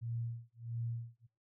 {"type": "tone with tremolo", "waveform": "sine", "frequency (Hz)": 116.7, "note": "A#2", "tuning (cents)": 2, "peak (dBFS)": -35, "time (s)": [0.01, 1.27], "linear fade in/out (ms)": 20, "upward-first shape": "sine", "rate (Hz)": 1.5, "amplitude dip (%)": 100, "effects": ["noise-tail reverb RT60 0.3 s tail -20 dB re dry"]}